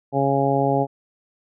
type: harmonic tone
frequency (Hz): 138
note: C#3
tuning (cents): -7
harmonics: 1 / 2 / 3 / 4 / 5 / 6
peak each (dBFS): -24 / -24 / -24 / -24 / -24 / -24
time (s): 0.12-0.87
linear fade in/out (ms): 50
effects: none

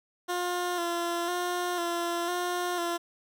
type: tone with vibrato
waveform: 15% pulse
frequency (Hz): 349.2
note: F4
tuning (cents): 0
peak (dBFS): -22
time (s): 0.28-2.98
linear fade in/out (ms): 20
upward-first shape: square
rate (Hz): 1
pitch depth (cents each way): 31
effects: none

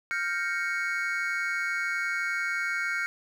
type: chord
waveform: triangle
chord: G half-diminished seventh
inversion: third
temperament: equal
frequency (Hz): 1396.9 / 1568 / 1864.7 / 2217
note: F6 / G6 / Bb6 / Db7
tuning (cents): 0 / 0 / 0 / 0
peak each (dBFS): -30 / -31 / -35 / -30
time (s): 0.11-3.06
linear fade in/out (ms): 0
effects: none

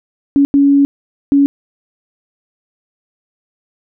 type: tone bursts at uneven times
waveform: sine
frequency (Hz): 280.9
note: C#4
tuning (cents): +23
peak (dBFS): -6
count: 3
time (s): 0.36-0.45 / 0.54-0.85 / 1.32-1.46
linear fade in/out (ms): 0
effects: none

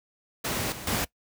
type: noise with level steps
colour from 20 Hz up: pink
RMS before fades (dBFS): -29 / -39 / -27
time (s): 0.44-1.05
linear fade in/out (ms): 10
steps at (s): 0.72 / 0.87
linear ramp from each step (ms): 2
effects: noise-tail reverb RT60 0.1 s tail -21 dB re dry + high-pass 60 Hz 12 dB/octave

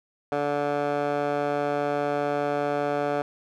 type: tone with band-pass filter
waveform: 15% pulse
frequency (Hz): 144.9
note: D3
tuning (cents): -23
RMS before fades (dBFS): -26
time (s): 0.32-3.22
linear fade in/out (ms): 2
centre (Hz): 780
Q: 1.7
effects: none

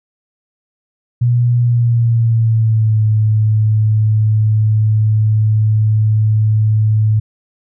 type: tone with pitch glide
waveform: sine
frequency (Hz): 120.7 to 108.15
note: B2 to A2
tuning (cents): -39 to -29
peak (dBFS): -9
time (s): 1.21-7.2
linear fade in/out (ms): 10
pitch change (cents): -190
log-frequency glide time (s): 1.6-3.02
effects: none

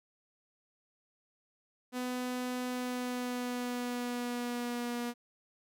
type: tone with pitch glide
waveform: sawtooth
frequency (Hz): 250 to 240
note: B3 to B3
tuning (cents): +21 to -49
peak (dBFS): -30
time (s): 1.92-5.14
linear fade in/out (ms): 50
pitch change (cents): -70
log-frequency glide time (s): 2.69-5.01
effects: none

